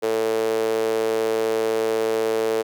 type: tone with high-pass filter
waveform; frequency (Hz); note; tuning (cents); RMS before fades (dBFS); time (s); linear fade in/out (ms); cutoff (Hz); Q
sawtooth; 111.5; A2; +23; -22; 0.02-2.63; 20; 450; 5.6
effects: none